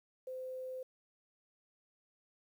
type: tone with quantisation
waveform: sine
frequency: 515 Hz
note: C5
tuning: 28 cents flat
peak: -40 dBFS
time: 0.27-0.83 s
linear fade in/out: 5 ms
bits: 11
effects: none